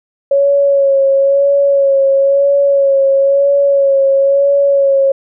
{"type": "tone with vibrato", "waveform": "sine", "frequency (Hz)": 554, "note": "C#5", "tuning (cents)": -1, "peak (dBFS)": -7, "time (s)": [0.31, 5.12], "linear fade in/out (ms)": 5, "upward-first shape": "sine", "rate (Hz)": 1, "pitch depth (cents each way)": 28, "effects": []}